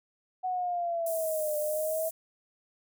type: linear two-way sweep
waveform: sine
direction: down then up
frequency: 745 to 599 to 648 Hz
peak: -28 dBFS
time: 0.43-2.1 s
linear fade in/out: 20 ms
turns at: 1.57 s
type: high-pass noise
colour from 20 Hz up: pink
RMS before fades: -39 dBFS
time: 1.06-2.11 s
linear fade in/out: 5 ms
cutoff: 8700 Hz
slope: 24 dB/octave
effects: none